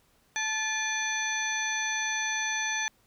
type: harmonic tone with a mistuned harmonic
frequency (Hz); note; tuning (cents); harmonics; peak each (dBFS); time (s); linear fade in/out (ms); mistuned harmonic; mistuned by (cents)
870; A5; -20; 1 / 2 / 3 / 4 / 5 / 7; -36 / -31 / -35 / -37 / -44 / -34; 0.36-2.88; 0; 3; -140
effects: pink hiss -66 dBFS RMS until 3.06 s